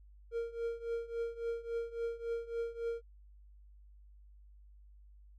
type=tone with tremolo; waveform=triangle; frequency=464.6 Hz; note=A#4; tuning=6 cents flat; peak=-30 dBFS; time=0.31-3.02 s; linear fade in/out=50 ms; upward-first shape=triangle; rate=3.6 Hz; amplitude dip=90%; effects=added 50 Hz sine -55 dBFS peak until 5.38 s